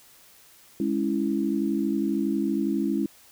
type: chord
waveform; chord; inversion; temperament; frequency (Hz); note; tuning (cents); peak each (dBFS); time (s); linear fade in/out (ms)
sine; C# minor; second; equal; 207.7 / 277.2 / 329.6; G#3 / C#4 / E4; 0 / 0 / 0; -27; 0.8-3.06; 2
effects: white hiss -54 dBFS RMS until 3.31 s